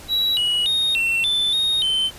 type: tone with pitch steps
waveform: triangle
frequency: 3895 / 2915 / 3715 / 2706 / 3524 / 3721 / 3079 Hz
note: B7 / F#7 / A#7 / E7 / A7 / A#7 / G7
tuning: -25 / -26 / -7 / +45 / +2 / -4 / -32 cents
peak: -16 dBFS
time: 0.08-2.11 s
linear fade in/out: 50 ms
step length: 290 ms
effects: pink hiss -41 dBFS RMS until 2.18 s + resampled to 32000 Hz